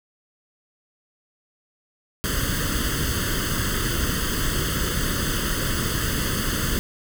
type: noise with comb filter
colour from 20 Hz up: pink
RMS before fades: -24 dBFS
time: 2.24-6.79 s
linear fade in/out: 0 ms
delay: 0.63 ms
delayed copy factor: +0.9
effects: none